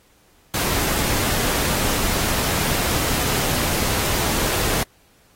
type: noise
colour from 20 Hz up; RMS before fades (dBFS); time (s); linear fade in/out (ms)
pink; -22; 0.54-4.83; 2
effects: pink hiss -57 dBFS RMS until 5.35 s + AAC 48 kbps